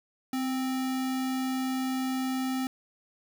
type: tone with sample-and-hold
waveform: sine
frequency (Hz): 259.3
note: C4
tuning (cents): -15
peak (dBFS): -27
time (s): 0.33-2.67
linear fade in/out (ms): 2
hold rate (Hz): 1050
effects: none